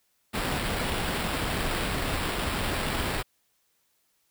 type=noise with sample-and-hold; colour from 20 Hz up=pink; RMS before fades=-29 dBFS; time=0.33-3.23 s; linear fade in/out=20 ms; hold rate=6300 Hz; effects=white hiss -71 dBFS RMS until 4.3 s